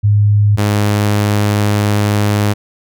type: tone pair in turn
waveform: sine / sawtooth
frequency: 103.6 / 103.6 Hz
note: G#2 / G#2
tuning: -4 / -4 cents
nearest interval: unison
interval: 0 cents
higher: neither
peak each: -7 dBFS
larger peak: neither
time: 0.03-0.57 / 0.57-2.54 s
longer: second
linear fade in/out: 20 ms
effects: none